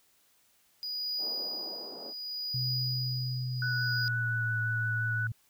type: tone with tremolo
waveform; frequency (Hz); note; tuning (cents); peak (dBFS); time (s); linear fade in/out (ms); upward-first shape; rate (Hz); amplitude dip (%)
triangle; 4918; D#8; -21; -29; 0.83-4.08; 0; triangle; 0.66; 80
type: band-pass noise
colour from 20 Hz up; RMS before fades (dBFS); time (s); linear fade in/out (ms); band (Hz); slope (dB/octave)
white; -47; 1.18-2.14; 50; 240 to 730; 24
type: tone with pitch glide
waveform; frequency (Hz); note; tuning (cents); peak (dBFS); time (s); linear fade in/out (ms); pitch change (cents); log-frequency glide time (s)
sine; 126 to 112.9; B2 to A2; +35 to +45; -31; 2.54-5.32; 5; -190; 3.51-4.54
type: tone with vibrato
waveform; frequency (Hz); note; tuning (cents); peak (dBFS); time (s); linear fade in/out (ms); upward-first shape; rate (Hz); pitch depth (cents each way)
sine; 1480; F#6; 0; -30; 3.62-5.27; 2; sine; 5.8; 10
effects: white hiss -67 dBFS RMS until 5.49 s